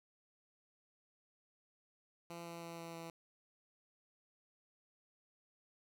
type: tone with pitch steps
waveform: 10% pulse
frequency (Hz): 170 / 169.02 / 168.05 / 167.08 / 166.12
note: F3 / E3 / E3 / E3 / E3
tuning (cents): -46 / +44 / +34 / +24 / +14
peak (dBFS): -38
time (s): 2.3-3.1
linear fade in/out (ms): 2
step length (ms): 160
effects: none